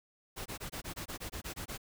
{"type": "noise bursts", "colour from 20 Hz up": "pink", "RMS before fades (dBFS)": -41, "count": 12, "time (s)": [0.36, 1.778], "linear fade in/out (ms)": 20, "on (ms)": 98, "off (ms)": 22, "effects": []}